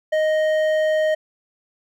sine tone with hard clipping, 622.3 Hz, D#5, in tune, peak -18 dBFS, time 0.12-1.15 s, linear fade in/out 10 ms, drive 8 dB, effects none

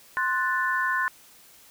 sine chord, F# diminished, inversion second, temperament equal, 1046.5 / 1480 / 1760 Hz, C6 / F#6 / A6, 0 / 0 / 0 cents, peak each -27 dBFS, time 0.17-1.08 s, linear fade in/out 0 ms, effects white hiss -53 dBFS RMS until 1.7 s

